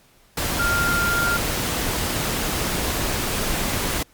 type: tone in noise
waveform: sine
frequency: 1396.9 Hz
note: F6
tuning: in tune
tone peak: -20 dBFS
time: 0.59-1.37 s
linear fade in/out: 5 ms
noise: pink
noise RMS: -24 dBFS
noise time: 0.37-4.03 s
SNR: +1 dB
effects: pink hiss -56 dBFS RMS until 4.13 s + Opus 48 kbps